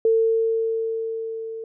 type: tone with level ramp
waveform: sine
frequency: 449.9 Hz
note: A4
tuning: 39 cents sharp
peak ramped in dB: -14 to -30 dBFS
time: 0.05-1.64 s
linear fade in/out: 2 ms
effects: none